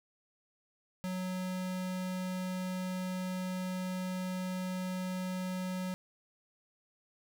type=tone; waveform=square; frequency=184.4 Hz; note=F#3; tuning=6 cents flat; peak=-35 dBFS; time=1.04-5.94 s; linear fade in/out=0 ms; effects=12-bit